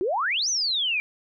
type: exponential two-way sweep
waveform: sine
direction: up then down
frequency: 339.7 to 6300 to 2327 Hz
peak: -22 dBFS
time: 0.01-1 s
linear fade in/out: 0 ms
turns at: 0.49 s
effects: none